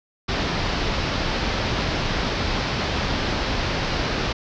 pink low-pass noise, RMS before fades -24 dBFS, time 0.28-4.33 s, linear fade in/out 10 ms, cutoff 5400 Hz, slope 48 dB/octave, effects none

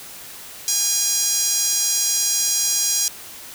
sawtooth tone with high-pass filter, 816 Hz, G#5, 31 cents flat, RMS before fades -20 dBFS, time 0.68-3.08 s, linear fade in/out 0 ms, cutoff 6000 Hz, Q 2.6, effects white hiss -38 dBFS RMS until 3.54 s

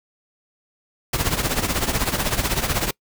pink noise with tremolo, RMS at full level -19 dBFS, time 1.13-2.91 s, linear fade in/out 5 ms, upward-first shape triangle, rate 16 Hz, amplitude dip 80%, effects noise-tail reverb RT60 0.1 s tail -25 dB re dry

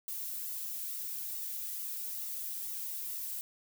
violet noise with flanger, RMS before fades -39 dBFS, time 0.08-3.41 s, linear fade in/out 0 ms, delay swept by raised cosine 1.2 to 2.3 ms, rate 2.3 Hz, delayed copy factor -0.55, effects none

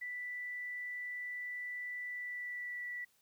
sine tone with pitch glide, 1975 to 1956.8 Hz, B6 to B6, 0 to -16 cents, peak -39 dBFS, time 0.01-3.05 s, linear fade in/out 10 ms, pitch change -16 cents, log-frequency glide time 2.07-2.86 s, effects white hiss -72 dBFS RMS until 3.21 s

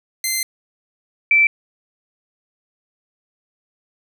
10% pulse / sine tone pair in turn, 2076 / 2330 Hz, C7 / D7, -14 / -14 cents, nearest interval major second, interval 200 cents, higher second, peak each -10 dBFS, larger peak neither, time 0.24-0.43 / 1.31-1.47 s, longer first, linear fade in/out 2 ms, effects none

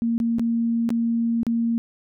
sine tone with dropouts, 231.6 Hz, A#3, 11 cents flat, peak -19 dBFS, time 0.02-1.78 s, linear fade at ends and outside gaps 0 ms, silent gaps 0.18-0.201 / 0.385-0.395 / 0.891-0.904 / 1.432-1.467 s, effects none

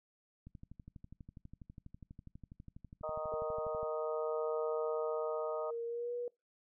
click train, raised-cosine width 5 ms, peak -38 dBFS, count 42, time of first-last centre 0.47-3.831 s, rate 12.2 Hz
harmonic tone, 155.56 Hz, D#3, in tune, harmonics 3 / 4 / 5 / 6 / 7 / 8, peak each -47 / -38 / -49 / -48 / -53 / -44 dBFS, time 3.03-5.71 s, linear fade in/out 10 ms
sine tone with pitch glide, 466.2 to 483.5 Hz, A#4 to B4, 0 to -37 cents, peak -36 dBFS, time 3.32-6.28 s, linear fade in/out 2 ms, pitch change +63 cents, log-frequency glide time 5.86-6.13 s
effects noise-tail reverb RT60 0.2 s tail -24 dB re dry

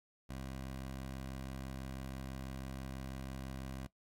15% pulse tone, 66.1 Hz, C2, 18 cents sharp, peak -36 dBFS, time 0.29-3.87 s, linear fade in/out 10 ms, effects noise-tail reverb RT60 0.1 s tail -19 dB re dry + AAC 64 kbps

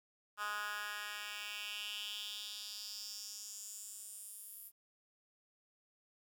10% pulse tone with high-pass filter sweep, 207.7 Hz, G#3, in tune, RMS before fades -45 dBFS, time 0.37-4.72 s, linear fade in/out 50 ms, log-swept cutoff 1300 to 12000 Hz, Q 3.4, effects 11-bit

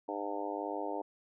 harmonic tone with a mistuned harmonic, 101.9 Hz, G#2, 32 cents flat, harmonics 3 / 4 / 5 / 6 / 7 / 8 / 9, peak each -41 / -42 / -42 / -43 / -42 / -45 / -42 dBFS, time 0.08-1.02 s, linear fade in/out 10 ms, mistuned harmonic 9, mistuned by -31 cents, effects none

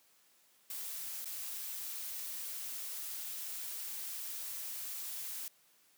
blue noise with dropouts, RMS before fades -42 dBFS, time 0.7-5.48 s, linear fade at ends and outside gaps 2 ms, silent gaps 1.246-1.256 s, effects white hiss -68 dBFS RMS until 5.97 s + high-pass 150 Hz 12 dB/octave

